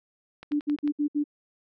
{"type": "click train", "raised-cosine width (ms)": 0.3, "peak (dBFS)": -26, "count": 6, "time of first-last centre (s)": [0.43, 0.876], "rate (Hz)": 11.2}
{"type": "tone bursts", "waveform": "sine", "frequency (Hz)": 293.7, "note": "D4", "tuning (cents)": 0, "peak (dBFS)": -22, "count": 5, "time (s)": [0.51, 1.241], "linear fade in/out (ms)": 20, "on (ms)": 95, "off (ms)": 64}
{"effects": []}